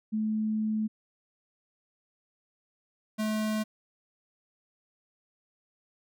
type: tone pair in turn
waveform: sine / square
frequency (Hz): 216.5 / 215.7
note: A3 / A3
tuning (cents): -28 / -34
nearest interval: unison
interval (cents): 6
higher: first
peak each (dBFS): -26 / -28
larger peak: first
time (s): 0.12-0.88 / 3.18-3.64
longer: first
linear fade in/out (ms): 20
effects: none